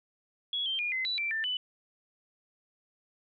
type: tone with pitch steps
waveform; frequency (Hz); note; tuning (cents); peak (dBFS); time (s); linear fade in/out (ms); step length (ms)
sine; 3353 / 3146 / 2429 / 2052 / 3956 / 2345 / 1782 / 2992; G#7 / G7 / D#7 / C7 / B7 / D7 / A6 / F#7; +16 / +6 / -42 / -34 / +2 / -3 / +22 / +19; -29; 0.53-1.57; 2; 130
effects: none